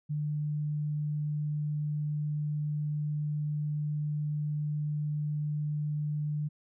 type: tone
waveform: sine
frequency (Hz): 149.4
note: D3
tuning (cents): +30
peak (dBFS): -29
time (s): 0.09-6.49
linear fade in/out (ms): 20
effects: none